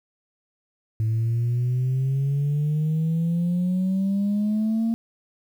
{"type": "exponential sweep", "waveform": "sine", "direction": "up", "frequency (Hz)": [109.2, 230], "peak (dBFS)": -18, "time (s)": [1, 4.94], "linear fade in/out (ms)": 0, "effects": ["tanh soft clip ceiling -18 dBFS", "9-bit"]}